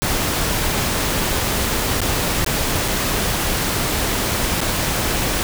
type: noise with dropouts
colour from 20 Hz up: pink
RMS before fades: -20 dBFS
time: 0.02-5.43 s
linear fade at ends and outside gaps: 0 ms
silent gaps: 2.005-2.016 / 2.446-2.463 / 2.879-2.883 / 4.606-4.614 s
effects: none